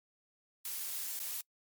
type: noise with dropouts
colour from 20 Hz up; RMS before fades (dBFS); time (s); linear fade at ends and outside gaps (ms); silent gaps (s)
blue; -39; 0.65-1.41; 2; 1.192-1.2
effects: noise-tail reverb RT60 0.1 s tail -25 dB re dry + MP3 96 kbps